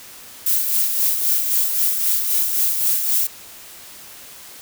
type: noise with tremolo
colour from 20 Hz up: violet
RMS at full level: -17 dBFS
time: 0.46-3.27 s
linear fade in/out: 5 ms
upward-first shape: sine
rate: 3.8 Hz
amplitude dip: 45%
effects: white hiss -40 dBFS RMS until 4.61 s